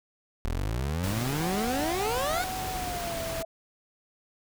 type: exponential sweep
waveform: 25% pulse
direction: up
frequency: 37.89 to 756 Hz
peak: -24 dBFS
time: 0.45-2.44 s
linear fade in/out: 0 ms
type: noise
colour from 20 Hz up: pink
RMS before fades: -35 dBFS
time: 1.03-3.43 s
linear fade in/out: 10 ms
type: tone with pitch glide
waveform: sine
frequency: 749 to 659.6 Hz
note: F#5 to E5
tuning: +21 to +1 cents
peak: -33 dBFS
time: 1.42-3.45 s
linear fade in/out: 5 ms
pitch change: -220 cents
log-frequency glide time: 2.71-3.23 s
effects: none